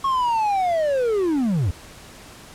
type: linear sweep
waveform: triangle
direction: down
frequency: 1100 to 74.3 Hz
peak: -16 dBFS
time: 0.04-1.71 s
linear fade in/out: 5 ms
effects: pink hiss -43 dBFS RMS until 2.54 s + low-pass 11000 Hz 12 dB/octave